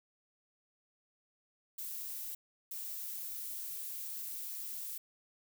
violet noise bursts at uneven times, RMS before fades -42 dBFS, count 2, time 1.78-2.35 / 2.71-4.98 s, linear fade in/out 5 ms, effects none

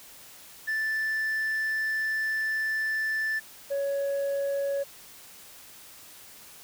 sine tone pair in turn, 1760 / 558.2 Hz, A6 / C#5, 0 / +12 cents, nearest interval octave + minor sixth, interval 1988 cents, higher first, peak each -23 dBFS, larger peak neither, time 0.67-3.4 / 3.7-4.84 s, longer first, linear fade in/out 20 ms, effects tanh soft clip ceiling -25 dBFS + white hiss -49 dBFS RMS until 6.63 s

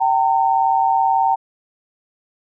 sine tone pair together, 773 / 911.6 Hz, G5 / A#5, -24 / -39 cents, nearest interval minor third, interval 285 cents, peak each -16 dBFS, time 0-1.36 s, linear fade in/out 20 ms, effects none

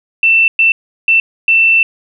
sine tone bursts at uneven times, 2676 Hz, E7, 25 cents sharp, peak -6 dBFS, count 4, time 0.23-0.48 / 0.59-0.72 / 1.08-1.2 / 1.48-1.83 s, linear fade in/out 2 ms, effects none

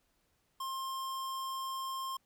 square tone, 1061 Hz, C6, 24 cents sharp, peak -37 dBFS, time 0.6-2.17 s, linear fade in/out 5 ms, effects pink hiss -75 dBFS RMS until 2.25 s

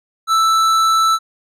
triangle tone with tanh clipping, 1321 Hz, E6, 3 cents sharp, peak -13 dBFS, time 0.27-1.19 s, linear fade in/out 50 ms, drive 18 dB, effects none

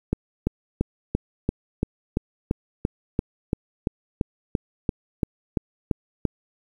click train, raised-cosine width 3 ms, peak -8 dBFS, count 19, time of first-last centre 0.13-6.252 s, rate 2.94 Hz, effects 8-bit

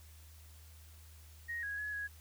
sine tone with pitch steps, 1873 / 1656 / 1693 / 1663 Hz, A#6 / G#6 / G#6 / G#6, +8 / -5 / +33 / +2 cents, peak -37 dBFS, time 1.48-2.08 s, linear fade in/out 20 ms, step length 150 ms, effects added 78 Hz sine -54 dBFS peak until 2.2 s + white hiss -62 dBFS RMS until 2.2 s

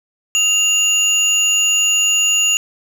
sine tone pair together, 2794 / 6852 Hz, F7 / A8, 0 / -47 cents, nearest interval octave + major third, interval 1553 cents, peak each -13 dBFS, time 0.35-2.57 s, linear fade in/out 0 ms, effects tanh soft clip ceiling -8 dBFS + 7-bit

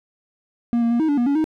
triangle tone with pitch steps, 236.4 / 232.9 / 236.7 / 316.1 / 288.4 / 240.4 / 282.5 / 313.6 Hz, A#3 / A#3 / A#3 / D#4 / D4 / B3 / C#4 / D#4, +24 / -1 / +27 / +27 / -31 / -46 / +33 / +14 cents, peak -14 dBFS, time 0.73-1.442 s, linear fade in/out 0 ms, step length 89 ms, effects none

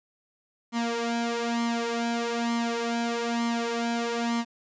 sawtooth tone with flanger, 233.9 Hz, A#3, 6 cents sharp, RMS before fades -28 dBFS, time 0.72-4.45 s, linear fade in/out 50 ms, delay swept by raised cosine 0.94 to 3.04 ms, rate 1.1 Hz, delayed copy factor +0.75, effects resampled to 16000 Hz + 10-bit

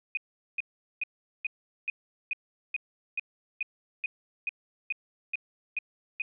sine tone bursts, 2489 Hz, D#7, in tune, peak -27 dBFS, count 15, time 0.15-6.22 s, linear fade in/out 2 ms, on 22 ms, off 410 ms, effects none

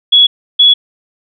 sine tone pair in turn, 3367 / 3379 Hz, G#7 / G#7, +23 / +29 cents, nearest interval unison, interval 6 cents, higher second, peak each -3 dBFS, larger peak neither, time 0.12-0.27 / 0.59-0.74 s, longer neither, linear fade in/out 10 ms, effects none

